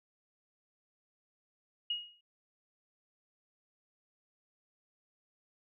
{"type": "tone with exponential decay", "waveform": "sine", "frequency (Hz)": 2881, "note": "F#7", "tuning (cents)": -47, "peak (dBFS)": -29, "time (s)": [1.9, 2.21], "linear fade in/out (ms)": 5, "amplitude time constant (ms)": 66, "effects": []}